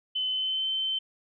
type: tone with pitch glide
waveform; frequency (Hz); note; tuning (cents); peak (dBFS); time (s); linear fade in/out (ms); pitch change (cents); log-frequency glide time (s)
sine; 3039 to 3085; F#7 to G7; +46 to -28; -26; 0.15-0.99; 10; +26; 0.31-0.68
effects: none